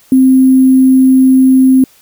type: tone with sample-and-hold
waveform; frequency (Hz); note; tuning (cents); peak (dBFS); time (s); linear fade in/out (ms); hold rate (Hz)
sine; 261.6; C4; 0; -3; 0.12-1.84; 2; 11025
effects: white hiss -46 dBFS RMS until 2.01 s